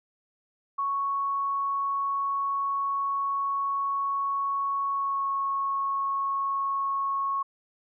sine tone with pitch glide, 1108.7 to 1099.8 Hz, C#6 to C#6, 0 to -14 cents, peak -25 dBFS, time 0.78-7.43 s, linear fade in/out 10 ms, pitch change -14 cents, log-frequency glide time 4.9-5.29 s, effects none

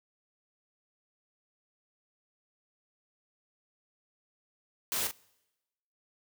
white noise with echo, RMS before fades -32 dBFS, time 4.92-5.07 s, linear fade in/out 0 ms, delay 41 ms, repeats 1, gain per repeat -7 dB, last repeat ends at 5.111 s, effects noise-tail reverb RT60 1.0 s tail -25 dB re dry + high-pass 80 Hz 12 dB/octave

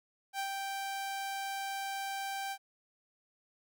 sawtooth tone with ADSR envelope, 784 Hz, G5, in tune, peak -29 dBFS, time 0.33-2.58 s, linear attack 61 ms, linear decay 83 ms, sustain -3 dB, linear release 63 ms, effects none

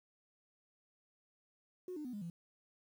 sine tone with pitch steps, 364.6 / 301.3 / 249 / 205.8 / 170.09 Hz, F#4 / D4 / B3 / G#3 / F3, -25 / +44 / +14 / -16 / -45 cents, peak -40 dBFS, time 1.88-2.3 s, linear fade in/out 2 ms, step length 84 ms, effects tanh soft clip ceiling -37 dBFS + 11-bit

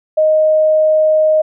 sine tone, 622.3 Hz, D#5, in tune, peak -8 dBFS, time 0.17-1.42 s, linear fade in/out 10 ms, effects none

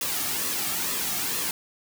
white noise with flanger, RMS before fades -28 dBFS, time 0.01-1.51 s, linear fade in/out 2 ms, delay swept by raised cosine 1.3 to 2.04 ms, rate 2.2 Hz, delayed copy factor -0.55, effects none

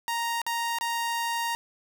sawtooth tone with dropouts, 932.3 Hz, A#5, in tune, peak -23 dBFS, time 0.08-1.55 s, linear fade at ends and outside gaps 0 ms, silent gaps 0.417-0.465 / 0.786-0.81 s, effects none

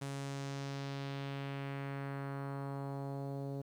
sawtooth tone with low-pass filter sweep, 138.59 Hz, C#3, in tune, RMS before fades -41 dBFS, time 0.01-3.62 s, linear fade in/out 10 ms, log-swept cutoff 9600 to 520 Hz, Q 1.5, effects 11-bit

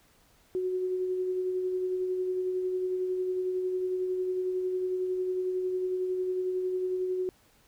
sine tone with tremolo, 368.7 Hz, F#4, 6 cents flat, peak -26 dBFS, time 0.55-7.29 s, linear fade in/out 0 ms, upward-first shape sine, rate 11 Hz, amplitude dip 30%, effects pink hiss -63 dBFS RMS until 7.67 s

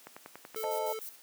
click train, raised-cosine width 0.5 ms, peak -29 dBFS, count 7, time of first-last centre 0.07-0.641 s, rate 10.5 Hz
violet noise with tremolo, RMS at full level -42 dBFS, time 0.56-1.16 s, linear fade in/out 2 ms, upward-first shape square, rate 6.6 Hz, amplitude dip 75%
square tone, 440 Hz, A4, in tune, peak -37 dBFS, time 0.56-0.99 s, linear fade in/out 0 ms
sine chord, A diminished, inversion first, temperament equal, 523.3 / 622.3 / 880 Hz, C5 / Eb5 / A5, 0 / 0 / 0 cents, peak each -38 / -35 / -35 dBFS, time 0.63-0.93 s, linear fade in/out 10 ms
effects white hiss -57 dBFS RMS until 1.22 s + high-pass 200 Hz 12 dB/octave

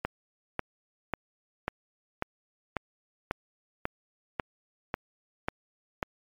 click train, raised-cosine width 0.5 ms, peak -13 dBFS, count 12, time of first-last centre 0.05-6.028 s, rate 1.84 Hz, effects MP3 96 kbps

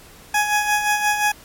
20% pulse tone with tremolo, 836 Hz, G#5, 11 cents sharp, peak -10 dBFS, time 0.34-1.32 s, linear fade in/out 5 ms, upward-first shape sine, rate 5.7 Hz, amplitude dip 55%, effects pink hiss -45 dBFS RMS until 1.44 s + MP3 64 kbps

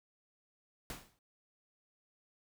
pink noise with exponential decay, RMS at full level -41 dBFS, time 0.9-1.19 s, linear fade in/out 1 ms, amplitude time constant 61 ms, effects none

